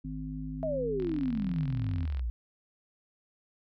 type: harmonic tone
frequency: 51.91 Hz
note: G#1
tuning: in tune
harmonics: 1 / 3 / 5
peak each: -40 / -39 / -38 dBFS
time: 0.04-2.06 s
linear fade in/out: 10 ms
type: exponential sweep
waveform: sine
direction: down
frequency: 659.3 to 55.3 Hz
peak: -29 dBFS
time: 0.63-2.3 s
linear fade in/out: 0 ms
type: click train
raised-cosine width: 0.3 ms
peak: -32 dBFS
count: 52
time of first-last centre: 1-2.194 s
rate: 42.7 Hz
effects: none